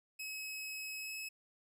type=tone with pitch glide; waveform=sawtooth; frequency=2563 to 2579 Hz; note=E7 to E7; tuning=-49 to -39 cents; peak=-38 dBFS; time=0.19-1.29 s; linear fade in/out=10 ms; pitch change=+10 cents; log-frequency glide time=0.99-1.12 s; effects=none